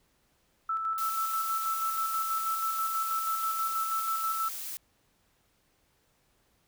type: tone with tremolo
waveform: sine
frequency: 1318.5 Hz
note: E6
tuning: in tune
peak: -27 dBFS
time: 0.69-4.49 s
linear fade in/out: 5 ms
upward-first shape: square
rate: 6.2 Hz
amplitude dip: 35%
type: noise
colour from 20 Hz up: blue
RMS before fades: -38 dBFS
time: 0.98-4.77 s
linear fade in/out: 0 ms
effects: pink hiss -70 dBFS RMS until 6.67 s